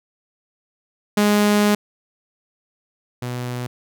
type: tone pair in turn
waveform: sawtooth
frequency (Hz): 207.5 / 123.38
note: G#3 / B2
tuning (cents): -1 / -1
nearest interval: major sixth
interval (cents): 900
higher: first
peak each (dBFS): -10 / -21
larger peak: first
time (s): 1.17-1.75 / 3.22-3.67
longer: first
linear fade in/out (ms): 5
effects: none